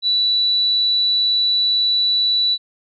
sine tone, 3951 Hz, B7, in tune, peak -14 dBFS, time 0.02-2.58 s, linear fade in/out 50 ms, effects none

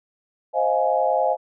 sine chord, F minor seventh, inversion second, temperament just, 523.8 / 628.6 / 698.5 / 838.1 Hz, C5 / Eb5 / F5 / Ab5, +2 / +18 / 0 / +16 cents, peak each -23 dBFS, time 0.53-1.37 s, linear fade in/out 50 ms, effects none

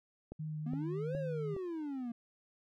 click train, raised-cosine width 2 ms, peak -31 dBFS, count 4, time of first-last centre 0.32-1.565 s, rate 2.41 Hz
sine tone with vibrato, 154.1 Hz, D#3, 16 cents flat, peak -37 dBFS, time 0.39-1.55 s, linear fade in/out 10 ms, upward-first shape triangle, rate 3.8 Hz, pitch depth 17 cents each way
triangle exponential two-way sweep, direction up then down, 230 to 562 to 230 Hz, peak -35 dBFS, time 0.66-2.12 s, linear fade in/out 5 ms, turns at 1.17 s
effects none

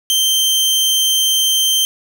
sawtooth tone, 3131 Hz, G7, 3 cents flat, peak -9 dBFS, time 0.1-1.85 s, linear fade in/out 0 ms, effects none

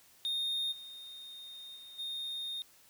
triangle tone with level steps, 3681 Hz, A#7, 23 cents flat, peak -30 / -44 / -47 / -35 dBFS, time 0.25-2.62 s, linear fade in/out 0 ms, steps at 0.71 / 1.75 / 1.98 s, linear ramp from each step 20 ms, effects white hiss -62 dBFS RMS until 2.89 s

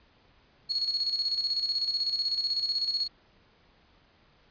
sine tone with tremolo, 4331 Hz, C#8, 41 cents flat, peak -24 dBFS, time 0.69-3.08 s, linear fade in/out 20 ms, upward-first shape square, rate 16 Hz, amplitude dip 55%, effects pink hiss -62 dBFS RMS until 4.5 s + resampled to 11025 Hz

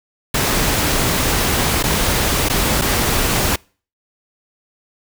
pink noise with dropouts, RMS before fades -17 dBFS, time 0.34-3.56 s, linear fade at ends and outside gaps 5 ms, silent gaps 1.828-1.837 / 2.487-2.497 / 2.814-2.818 s, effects noise-tail reverb RT60 0.4 s tail -26 dB re dry

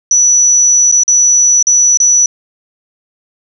sine tone with dropouts, 5920 Hz, F#8, in tune, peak -5 dBFS, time 0.11-2.26 s, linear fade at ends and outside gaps 2 ms, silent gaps 0.915-0.923 / 1.035-1.079 / 1.627-1.669 / 1.973-2.001 s, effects none

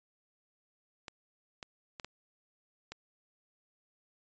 clicks, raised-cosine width 0.2 ms, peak -25 dBFS, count 5, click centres 1.082 / 1.628 / 1.998 / 2.046 / 2.92 s, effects resampled to 16000 Hz

